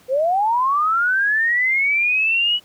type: linear sweep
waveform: sine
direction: up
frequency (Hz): 493.9 to 2960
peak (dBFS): -15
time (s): 0.08-2.6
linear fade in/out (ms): 50
effects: pink hiss -52 dBFS RMS until 2.64 s + high-pass 100 Hz 12 dB/octave